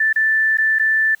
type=tone with dropouts; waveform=sine; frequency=1763 Hz; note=A6; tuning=3 cents sharp; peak=-13 dBFS; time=0-1.15 s; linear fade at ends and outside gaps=5 ms; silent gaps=0.129-0.159 / 0.573-0.583 / 0.787-0.795 s; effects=white hiss -54 dBFS RMS until 1.2 s